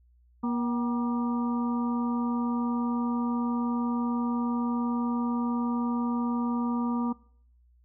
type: harmonic tone with a mistuned harmonic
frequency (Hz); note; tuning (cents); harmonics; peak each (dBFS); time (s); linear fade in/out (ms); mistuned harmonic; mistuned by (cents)
238.6; A#3; +41; 1 / 2 / 3 / 4 / 5; -26 / -42 / -43 / -36 / -38; 0.43-7.13; 10; 3; +110
effects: noise-tail reverb RT60 0.6 s tail -22 dB re dry + added 60 Hz sine -58 dBFS peak until 7.84 s